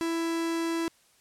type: tone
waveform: 45% pulse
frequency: 331.5 Hz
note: E4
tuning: 10 cents sharp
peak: -27 dBFS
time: 0.01-0.88 s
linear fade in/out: 0 ms
effects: white hiss -63 dBFS RMS until 1.2 s + low-pass 11000 Hz 12 dB/octave